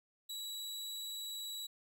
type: tone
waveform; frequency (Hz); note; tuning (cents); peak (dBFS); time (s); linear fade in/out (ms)
sawtooth; 3907; B7; -19; -38; 0.29-1.67; 10
effects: none